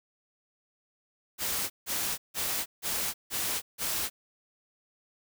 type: noise bursts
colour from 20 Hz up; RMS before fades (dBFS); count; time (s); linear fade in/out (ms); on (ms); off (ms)
white; -31; 6; 1.38-4.1; 50; 320; 160
effects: none